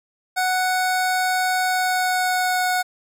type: tone with pitch glide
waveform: 25% pulse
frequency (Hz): 740 to 733.2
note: F#5 to F#5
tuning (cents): 0 to -16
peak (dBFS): -15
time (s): 0.36-2.83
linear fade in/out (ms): 20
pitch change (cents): -16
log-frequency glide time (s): 1.64-2.7
effects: none